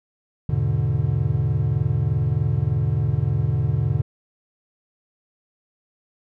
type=chord; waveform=triangle; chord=E dominant seventh; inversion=none; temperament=equal with one note detuned; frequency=81.93 / 103.83 / 123.47 / 146.83 Hz; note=E2 / G#2 / B2 / D3; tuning=-10 / 0 / 0 / 0 cents; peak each=-26 / -22 / -21 / -21 dBFS; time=0.49-4.02 s; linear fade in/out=5 ms; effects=none